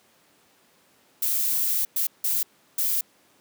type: noise bursts at uneven times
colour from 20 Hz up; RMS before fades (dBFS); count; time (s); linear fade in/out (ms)
violet; -24; 4; 1.22-1.85 / 1.96-2.07 / 2.24-2.43 / 2.78-3.01; 5
effects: pink hiss -60 dBFS RMS until 3.4 s + high-pass 200 Hz 12 dB/octave